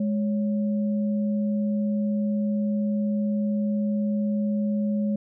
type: tone pair together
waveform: sine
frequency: 207.9 / 555 Hz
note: G#3 / C#5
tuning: +2 / +2 cents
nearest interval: octave + perfect fourth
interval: 1700 cents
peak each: -22 / -34 dBFS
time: 0-5.16 s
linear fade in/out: 5 ms
effects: none